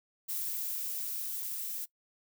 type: noise with level ramp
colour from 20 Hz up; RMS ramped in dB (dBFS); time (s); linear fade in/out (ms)
violet; -35 to -38; 0.28-1.86; 20
effects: noise-tail reverb RT60 0.1 s tail -21 dB re dry